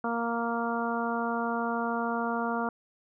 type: harmonic tone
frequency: 233.1 Hz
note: A#3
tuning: in tune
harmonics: 1 / 2 / 3 / 4 / 5 / 6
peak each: -32 / -35 / -34 / -35 / -36 / -36 dBFS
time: 0.04-2.69 s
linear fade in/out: 2 ms
effects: none